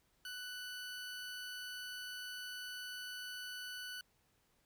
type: tone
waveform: 20% pulse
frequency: 1489 Hz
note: F#6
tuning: 11 cents sharp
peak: -39 dBFS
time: 0.25-4.01 s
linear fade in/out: 2 ms
effects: pink hiss -75 dBFS RMS until 4.65 s